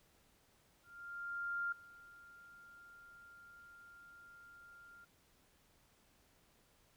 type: tone with ADSR envelope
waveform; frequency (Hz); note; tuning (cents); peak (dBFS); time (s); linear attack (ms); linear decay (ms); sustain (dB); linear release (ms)
sine; 1396.9; F6; 0; -35; 0.83-5.05; 890; 6; -21; 11
effects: pink hiss -71 dBFS RMS until 6.96 s